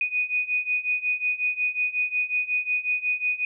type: beating tone pair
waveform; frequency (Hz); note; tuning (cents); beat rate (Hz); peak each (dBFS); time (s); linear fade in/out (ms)
sine; 2479 / 2484.5; D#7 / D#7; -7 / -3; 5.5; -27 / -25; 0.01-3.45; 2
effects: none